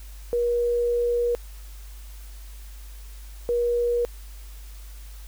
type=tone pair in turn; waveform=sine; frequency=478.2 / 478.2 Hz; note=A#4 / A#4; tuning=+44 / +44 cents; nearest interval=unison; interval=0 cents; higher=neither; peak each=-20 dBFS; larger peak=neither; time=0.33-1.35 / 3.49-4.05 s; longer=first; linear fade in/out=0 ms; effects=added 50 Hz sine -38 dBFS peak until 5.27 s + white hiss -51 dBFS RMS until 5.27 s